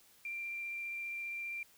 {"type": "tone with vibrato", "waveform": "sine", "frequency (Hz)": 2369, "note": "D7", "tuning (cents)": 14, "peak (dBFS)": -38, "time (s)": [0.25, 1.63], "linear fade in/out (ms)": 2, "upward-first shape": "triangle", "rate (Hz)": 15, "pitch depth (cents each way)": 10, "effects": ["white hiss -64 dBFS RMS until 1.77 s"]}